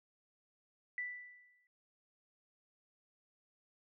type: tone with exponential decay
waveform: sine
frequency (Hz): 1976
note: B6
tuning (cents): 0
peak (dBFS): -35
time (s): 0.98-1.67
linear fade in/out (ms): 1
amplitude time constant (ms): 150
effects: none